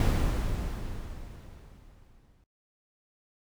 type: noise with exponential decay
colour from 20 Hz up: brown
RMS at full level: -22 dBFS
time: 0-2.44 s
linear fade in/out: 2 ms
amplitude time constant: 530 ms
effects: noise-tail reverb RT60 0.1 s tail -22 dB re dry